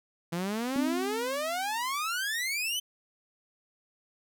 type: exponential sweep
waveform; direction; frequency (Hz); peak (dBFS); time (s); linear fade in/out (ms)
sawtooth; up; 165 to 3100; -26; 0.32-2.8; 10
type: tone with exponential decay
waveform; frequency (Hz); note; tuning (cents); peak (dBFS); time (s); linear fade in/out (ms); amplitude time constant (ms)
sine; 261.6; C4; 0; -24; 0.76-1.96; 1; 260
effects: none